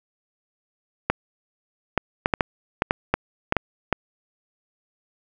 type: clicks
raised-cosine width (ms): 0.5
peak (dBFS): -3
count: 11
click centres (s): 1.1 / 1.977 / 2.259 / 2.338 / 2.408 / 2.821 / 2.909 / 3.14 / 3.524 / 3.567 / 3.927
effects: none